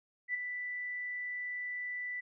sine tone with ADSR envelope, 1979 Hz, B6, 3 cents sharp, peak -29 dBFS, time 0.28-2.21 s, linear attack 62 ms, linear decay 12 ms, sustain -7 dB, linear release 15 ms, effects none

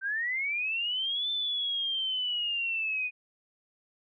sine linear two-way sweep, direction up then down, 1537 to 3551 to 2464 Hz, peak -28 dBFS, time 0.01-3.11 s, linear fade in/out 50 ms, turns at 1.3 s, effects none

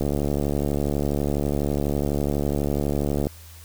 click train, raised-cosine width 2 ms, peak -11 dBFS, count 236, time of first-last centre 0.01-3.269 s, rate 72.1 Hz, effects added 82 Hz sine -43 dBFS peak until 3.64 s + white hiss -48 dBFS RMS until 3.64 s

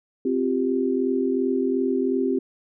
sine chord, C suspended fourth, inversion none, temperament equal, 261.6 / 349.2 / 392 Hz, C4 / F4 / G4, 0 / 0 / 0 cents, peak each -23 / -27 / -24 dBFS, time 0.25-2.39 s, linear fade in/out 5 ms, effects none

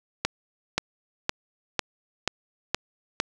accelerating click train, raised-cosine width 0.2 ms, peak -5 dBFS, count 7, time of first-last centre 0.25-3.201 s, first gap 530 ms, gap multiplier 0.97, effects none

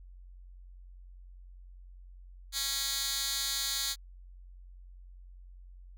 10% pulse tone with high-pass filter, 274.8 Hz, C#4, 15 cents flat, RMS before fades -33 dBFS, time 2.52-3.96 s, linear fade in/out 50 ms, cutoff 4000 Hz, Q 1.3, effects added 45 Hz sine -48 dBFS peak until 5.97 s

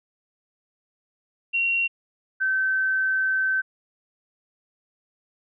sine tone pair in turn, 2744 / 1540 Hz, F7 / G6, -31 / -31 cents, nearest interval minor seventh, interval 1000 cents, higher first, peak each -20 dBFS, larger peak neither, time 1.53-1.88 / 2.4-3.62 s, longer second, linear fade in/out 20 ms, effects none

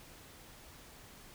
silence, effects pink hiss -55 dBFS RMS until 1.34 s

